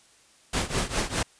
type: noise with tremolo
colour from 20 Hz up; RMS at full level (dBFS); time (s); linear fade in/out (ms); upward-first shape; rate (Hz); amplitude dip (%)
pink; -24; 0.53-1.23; 5; triangle; 4.9; 90
effects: white hiss -58 dBFS RMS until 1.39 s + resampled to 22050 Hz